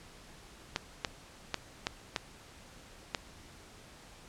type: clicks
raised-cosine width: 0.2 ms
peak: -13 dBFS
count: 6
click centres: 0.761 / 1.048 / 1.543 / 1.869 / 2.162 / 3.148 s
effects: pink hiss -54 dBFS RMS until 4.28 s + low-pass 9000 Hz 12 dB/octave